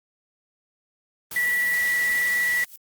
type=noise; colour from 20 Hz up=white; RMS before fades=-34 dBFS; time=1.31-2.65 s; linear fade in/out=5 ms
type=tone with vibrato; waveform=sine; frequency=1952 Hz; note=B6; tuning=21 cents flat; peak=-20 dBFS; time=1.36-2.64 s; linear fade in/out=2 ms; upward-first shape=sine; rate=19 Hz; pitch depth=11 cents each way
type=noise with exponential growth; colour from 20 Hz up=violet; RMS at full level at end=-38 dBFS; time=2.51-2.76 s; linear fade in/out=2 ms; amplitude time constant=54 ms
effects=Opus 32 kbps